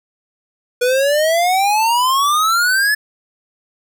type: exponential sweep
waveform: square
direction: up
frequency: 484.1 to 1737 Hz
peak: -13 dBFS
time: 0.81-2.95 s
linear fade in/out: 10 ms
effects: none